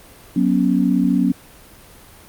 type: chord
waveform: sine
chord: F# suspended fourth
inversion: none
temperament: equal with one note detuned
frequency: 185 / 241.3 / 277.2 Hz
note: F#3 / B3 / C#4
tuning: 0 / -40 / 0 cents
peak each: -18 dBFS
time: 0.36-1.32 s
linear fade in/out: 5 ms
effects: pink hiss -44 dBFS RMS until 2.28 s + Opus 32 kbps